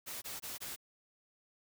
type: noise bursts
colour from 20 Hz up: white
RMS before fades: -43 dBFS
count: 4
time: 0.06-0.763 s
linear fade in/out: 20 ms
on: 160 ms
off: 21 ms
effects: none